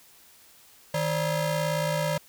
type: ring-modulated tone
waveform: 30% pulse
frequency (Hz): 371.8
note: F#4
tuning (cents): +8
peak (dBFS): -19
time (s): 0.94-2.18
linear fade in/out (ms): 5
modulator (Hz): 215
effects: white hiss -55 dBFS RMS until 2.28 s